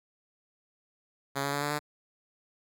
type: tone with pitch steps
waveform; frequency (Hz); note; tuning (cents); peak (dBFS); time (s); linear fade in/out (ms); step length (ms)
5% pulse; 138.6 / 141.02 / 143.49 / 146 / 148.55; C#3 / C#3 / D3 / D3 / D3; 0 / +30 / -40 / -10 / +20; -18; 1.35-1.795; 20; 89
effects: none